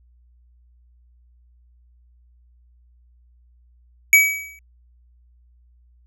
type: tone with exponential decay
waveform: square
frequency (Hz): 2276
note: C#7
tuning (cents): +45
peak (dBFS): -7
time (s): 4.13-4.59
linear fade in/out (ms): 1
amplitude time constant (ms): 100
effects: added 60 Hz sine -52 dBFS peak until 6.06 s